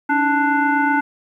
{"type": "tone with frequency modulation", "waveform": "sine", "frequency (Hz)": 880, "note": "A5", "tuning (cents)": 0, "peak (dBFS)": -14, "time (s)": [0.09, 1.01], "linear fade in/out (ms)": 10, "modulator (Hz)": 596, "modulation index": 1.3, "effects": ["9-bit"]}